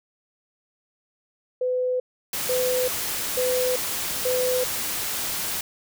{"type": "tone bursts", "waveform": "sine", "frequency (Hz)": 504, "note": "B4", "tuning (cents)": 35, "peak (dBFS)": -21, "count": 4, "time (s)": [1.61, 4.64], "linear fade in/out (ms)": 5, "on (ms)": 390, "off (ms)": 490}
{"type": "noise", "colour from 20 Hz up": "white", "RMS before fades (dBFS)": -28, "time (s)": [2.33, 5.61], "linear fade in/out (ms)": 2}
{"effects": []}